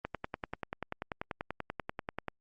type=click train; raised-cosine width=0.5 ms; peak=-20 dBFS; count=24; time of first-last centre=0.05-2.283 s; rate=10.3 Hz; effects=Opus 48 kbps